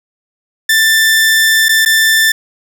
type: tone with dropouts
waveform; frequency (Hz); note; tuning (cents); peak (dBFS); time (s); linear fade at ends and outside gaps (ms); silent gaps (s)
sawtooth; 1774; A6; +14; -4; 0.69-2.32; 5; 1.685-1.691 / 1.851-1.859
effects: 7-bit